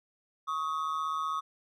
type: ring-modulated tone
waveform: triangle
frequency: 1185 Hz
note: D6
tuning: 15 cents sharp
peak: -25 dBFS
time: 0.47-1.41 s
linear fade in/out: 20 ms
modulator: 77.9 Hz
effects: none